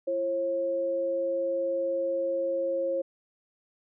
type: tone pair together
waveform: sine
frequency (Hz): 339.4 / 540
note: F4 / C#5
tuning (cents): -49 / -45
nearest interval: minor sixth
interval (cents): 804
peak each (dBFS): -35 / -26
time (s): 0.07-3.02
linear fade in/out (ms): 10
effects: none